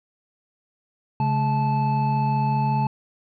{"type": "tone cluster", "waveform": "triangle", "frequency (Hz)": [137.9, 212.4, 871], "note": ["C#3", "G#3", "A5"], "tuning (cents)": [-9, 39, -18], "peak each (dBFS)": [-20, -26, -21], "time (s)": [1.2, 2.87], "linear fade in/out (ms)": 2, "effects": ["resampled to 11025 Hz"]}